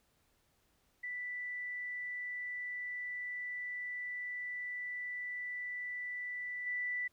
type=tone with level steps; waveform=sine; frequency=1975.5 Hz; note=B6; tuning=in tune; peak=-38 / -34 dBFS; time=1.03-7.08 s; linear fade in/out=10 ms; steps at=6.66 s; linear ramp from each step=10 ms; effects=pink hiss -74 dBFS RMS until 7.12 s